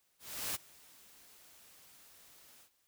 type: noise with ADSR envelope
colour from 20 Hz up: white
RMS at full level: -36 dBFS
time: 0.19-2.7 s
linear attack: 360 ms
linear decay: 19 ms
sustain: -24 dB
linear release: 77 ms
effects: white hiss -75 dBFS RMS until 2.87 s